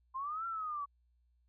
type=linear two-way sweep; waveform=sine; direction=up then down; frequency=1028 to 1372 to 1123 Hz; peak=-36 dBFS; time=0.14-0.86 s; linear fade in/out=20 ms; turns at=0.46 s; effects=added 60 Hz sine -69 dBFS peak until 1.48 s